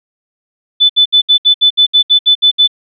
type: tone bursts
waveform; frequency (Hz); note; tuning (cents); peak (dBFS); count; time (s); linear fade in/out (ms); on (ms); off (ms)
sine; 3500; A7; -10; -4; 12; 0.8-2.677; 20; 95; 67
effects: none